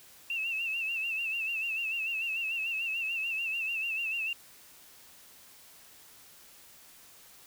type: tone with vibrato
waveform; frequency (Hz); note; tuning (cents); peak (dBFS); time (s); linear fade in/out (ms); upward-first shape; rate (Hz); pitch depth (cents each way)
sine; 2676; E7; +25; -30; 0.3-4.33; 2; sine; 6.8; 73
effects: white hiss -55 dBFS RMS until 7.46 s